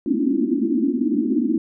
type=band-pass noise; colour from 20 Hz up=pink; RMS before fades=-20 dBFS; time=0.06-1.58 s; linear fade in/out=2 ms; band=220 to 340 Hz; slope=96 dB/octave; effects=none

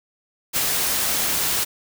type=noise with ADSR envelope; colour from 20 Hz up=white; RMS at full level=-20 dBFS; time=0.53-1.65 s; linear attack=35 ms; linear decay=33 ms; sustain=-2 dB; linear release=18 ms; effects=none

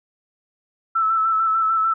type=tone with vibrato; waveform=sine; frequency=1318.5 Hz; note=E6; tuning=in tune; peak=-16 dBFS; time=0.95-1.94 s; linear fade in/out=10 ms; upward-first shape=square; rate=6.7 Hz; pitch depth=23 cents each way; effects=none

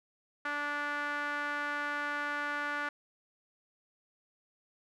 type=tone with band-pass filter; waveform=sawtooth; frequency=291.4 Hz; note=D4; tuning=13 cents flat; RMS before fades=-35 dBFS; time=0.45-2.89 s; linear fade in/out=5 ms; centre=1500 Hz; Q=3.2; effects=none

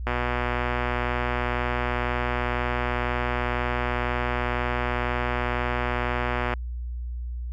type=click train; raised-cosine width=0.5 ms; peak=-11 dBFS; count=790; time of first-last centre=0.07-6.537 s; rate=122 Hz; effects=added 60 Hz sine -29 dBFS peak until 7.52 s

